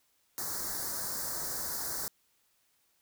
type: band-stop noise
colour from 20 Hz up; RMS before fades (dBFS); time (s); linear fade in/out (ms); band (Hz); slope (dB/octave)
white; -36; 0.38-2.08; 0; 1800 to 4400; 48
effects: white hiss -72 dBFS RMS until 3.01 s